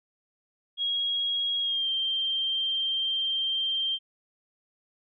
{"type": "tone with pitch glide", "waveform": "sine", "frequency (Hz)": [3295, 3159], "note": ["G#7", "G7"], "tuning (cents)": [-14, 13], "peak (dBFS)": -25, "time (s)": [0.77, 3.99], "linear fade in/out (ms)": 50, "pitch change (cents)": -73, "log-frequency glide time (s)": [1.61, 1.88], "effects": []}